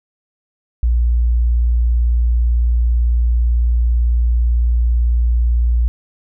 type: tone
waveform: sine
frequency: 59 Hz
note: A#1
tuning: 22 cents sharp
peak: -11 dBFS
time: 0.83-5.88 s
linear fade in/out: 0 ms
effects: none